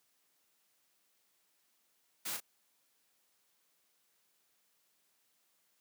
white noise with echo, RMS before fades -39 dBFS, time 2.25-2.37 s, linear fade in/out 10 ms, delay 34 ms, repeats 1, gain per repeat -6 dB, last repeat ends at 2.404 s, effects white hiss -75 dBFS RMS until 5.8 s + high-pass 150 Hz 12 dB/octave

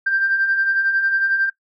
sine beating tone pair, 1568 / 1579 Hz, G6 / G6, 0 / +12 cents, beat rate 11 Hz, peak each -25 / -16 dBFS, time 0.06-1.5 s, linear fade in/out 10 ms, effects noise-tail reverb RT60 0.1 s tail -17 dB re dry + tanh soft clip ceiling -9 dBFS

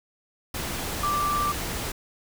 sine tone in noise, 1174.7 Hz, D6, in tune, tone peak -23 dBFS, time 1.03-1.52 s, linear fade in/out 5 ms, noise pink, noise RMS -31 dBFS, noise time 0.54-1.92 s, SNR +5 dB, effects none

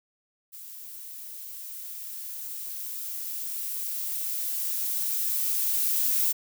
violet noise with level ramp, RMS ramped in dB -43 to -24 dBFS, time 0.52-6.33 s, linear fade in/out 20 ms, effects none

